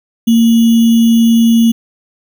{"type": "tone with sample-and-hold", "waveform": "sine", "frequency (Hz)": 229.5, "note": "A#3", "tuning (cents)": -27, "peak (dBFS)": -5, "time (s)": [0.27, 1.72], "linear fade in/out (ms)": 10, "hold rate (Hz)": 3150, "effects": []}